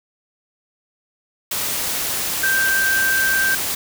sine tone in noise, 1568 Hz, G6, in tune, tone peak -16 dBFS, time 2.43-3.55 s, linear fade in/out 5 ms, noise white, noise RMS -23 dBFS, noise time 1.51-3.75 s, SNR +4 dB, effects none

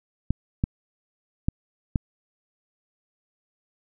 clicks, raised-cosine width 5 ms, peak -9 dBFS, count 4, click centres 0.306 / 0.639 / 1.485 / 1.958 s, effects none

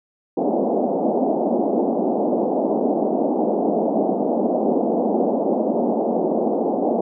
pink band-pass noise, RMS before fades -20 dBFS, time 0.37-7.01 s, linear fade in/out 5 ms, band 210 to 780 Hz, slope 48 dB/octave, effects none

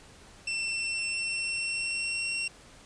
sawtooth tone with pitch glide, 2688 to 2733 Hz, E7 to F7, +33 to -38 cents, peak -26 dBFS, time 0.47-2.48 s, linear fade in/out 5 ms, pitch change +29 cents, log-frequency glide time 0.62-2.34 s, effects pink hiss -53 dBFS RMS until 2.85 s + resampled to 22050 Hz

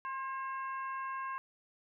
harmonic tone with a mistuned harmonic, 538 Hz, C5, 48 cents sharp, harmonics 2 / 3 / 4 / 5, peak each -37 / -44 / -54 / -53 dBFS, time 0.05-1.38 s, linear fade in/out 0 ms, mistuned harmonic 2, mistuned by -24 cents, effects none

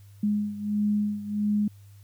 sine beating tone pair, 207.7 / 209.2 Hz, G#3 / G#3, 0 / +13 cents, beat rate 1.5 Hz, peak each -25 / -29 dBFS, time 0.23-1.68 s, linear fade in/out 5 ms, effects added 100 Hz sine -47 dBFS peak until 2.03 s + white hiss -63 dBFS RMS until 2.03 s

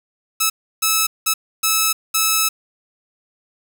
5% pulse tone bursts at uneven times, 1301 Hz, E6, 23 cents flat, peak -3 dBFS, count 5, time 0.4-0.5 / 0.82-1.07 / 1.26-1.34 / 1.63-1.93 / 2.14-2.49 s, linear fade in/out 10 ms, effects 7-bit

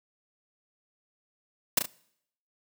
white noise with echo, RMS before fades -21 dBFS, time 1.77-1.79 s, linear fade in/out 5 ms, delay 35 ms, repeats 2, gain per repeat -7 dB, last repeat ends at 1.86 s, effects noise-tail reverb RT60 0.7 s tail -23 dB re dry + high-pass 100 Hz 12 dB/octave

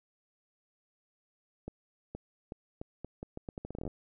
accelerating click train, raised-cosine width 2 ms, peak -26 dBFS, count 18, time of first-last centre 1.68-3.877 s, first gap 470 ms, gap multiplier 0.79, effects none

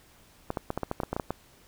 clicks, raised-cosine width 1 ms, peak -15 dBFS, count 12, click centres 0.504 / 0.572 / 0.704 / 0.776 / 0.833 / 0.914 / 1.002 / 1.034 / 1.13 / 1.165 / 1.198 / 1.306 s, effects pink hiss -58 dBFS RMS until 1.67 s

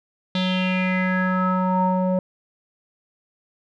square tone with low-pass filter sweep, 185 Hz, F#3, in tune, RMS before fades -21 dBFS, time 0.35-2.19 s, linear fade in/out 2 ms, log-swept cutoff 3700 to 660 Hz, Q 6, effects none

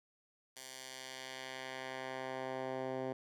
10% pulse tone with band-pass filter sweep, 130.81 Hz, C3, in tune, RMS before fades -43 dBFS, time 0.56-3.13 s, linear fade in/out 5 ms, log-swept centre 7900 to 440 Hz, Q 0.71, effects none

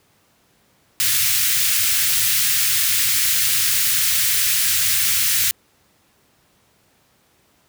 white band-stop noise, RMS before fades -18 dBFS, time 1-5.51 s, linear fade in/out 0 ms, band 130 to 1600 Hz, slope 24 dB/octave, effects pink hiss -59 dBFS RMS until 7.68 s + high-pass 80 Hz 12 dB/octave

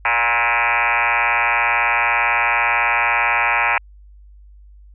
sine tone with frequency modulation, 1655 Hz, G#6, 6 cents flat, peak -14 dBFS, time 0.05-3.78 s, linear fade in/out 2 ms, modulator 118 Hz, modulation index 7.6, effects added 50 Hz sine -41 dBFS peak until 4.94 s

